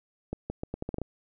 accelerating click train, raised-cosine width 2 ms, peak -19 dBFS, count 9, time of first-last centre 0.33-1.017 s, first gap 170 ms, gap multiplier 0.79, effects none

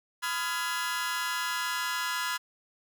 sawtooth chord, F half-diminished seventh, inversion second, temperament just, 1005.8 / 1257.2 / 1396.9 / 1676.3 Hz, Cb6 / Eb6 / F6 / Ab6, +31 / +18 / 0 / +16 cents, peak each -30 / -36 / -31 / -31 dBFS, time 0.22-2.38 s, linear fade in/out 20 ms, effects none

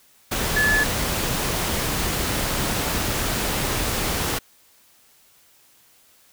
sine tone in noise, 1721 Hz, A6, 39 cents flat, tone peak -17 dBFS, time 0.56-0.84 s, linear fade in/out 10 ms, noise pink, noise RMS -24 dBFS, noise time 0.31-4.39 s, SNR +4 dB, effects white hiss -56 dBFS RMS until 6.32 s

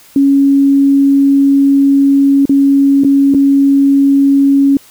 sine tone with dropouts, 277.2 Hz, C#4, in tune, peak -5 dBFS, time 0.16-4.77 s, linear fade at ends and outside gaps 2 ms, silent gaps 2.455-2.494 / 3.037-3.046 / 3.34-3.346 s, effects white hiss -42 dBFS RMS until 4.9 s

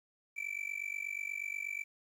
triangle tone with amplitude modulation, 2326 Hz, D7, 17 cents flat, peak -31 dBFS, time 0.36-1.84 s, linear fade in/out 20 ms, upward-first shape sine, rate 48.3 Hz, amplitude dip 95%, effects 11-bit

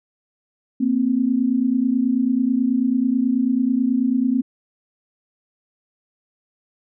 sine tone pair together, 233.8 / 263 Hz, A#3 / C4, +5 / +9 cents, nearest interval major second, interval 204 cents, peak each -20 / -18 dBFS, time 0.8-4.42 s, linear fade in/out 10 ms, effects none

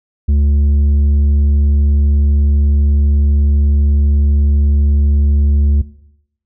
triangle tone with tanh clipping, 72 Hz, D2, 34 cents flat, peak -10 dBFS, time 0.28-5.82 s, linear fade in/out 10 ms, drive 11 dB, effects noise-tail reverb RT60 0.8 s tail -18 dB re dry

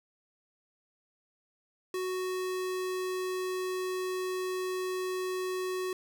square tone, 370 Hz, F#4, in tune, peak -32 dBFS, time 1.94-5.93 s, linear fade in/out 2 ms, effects none

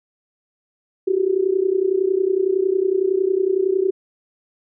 sine tone with amplitude modulation, 380 Hz, F#4, 46 cents sharp, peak -12 dBFS, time 1.07-3.91 s, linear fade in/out 10 ms, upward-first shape sine, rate 30.9 Hz, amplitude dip 85%, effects none

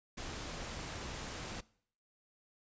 pink noise, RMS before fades -43 dBFS, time 0.17-1.61 s, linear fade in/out 10 ms, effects noise-tail reverb RT60 0.6 s tail -22 dB re dry + resampled to 16000 Hz

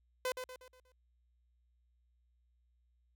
sawtooth tone with echo, 508 Hz, B4, 49 cents sharp, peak -29 dBFS, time 0.25-0.32 s, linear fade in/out 2 ms, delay 120 ms, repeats 5, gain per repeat -7 dB, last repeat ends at 0.92 s, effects added 60 Hz sine -70 dBFS peak until 3.15 s

